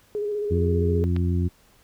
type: tone with vibrato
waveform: sine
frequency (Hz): 415.3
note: G#4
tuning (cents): 0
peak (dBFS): -24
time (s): 0.15-1.04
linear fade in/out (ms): 0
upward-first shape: square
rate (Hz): 15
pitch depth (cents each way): 26
type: harmonic tone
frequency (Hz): 88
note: F2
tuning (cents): +14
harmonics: 1 / 2 / 3 / 4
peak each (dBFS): -21 / -27 / -31 / -33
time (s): 0.5-1.49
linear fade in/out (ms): 20
type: click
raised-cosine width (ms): 0.3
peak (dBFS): -20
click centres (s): 1.164
effects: pink hiss -58 dBFS RMS until 1.83 s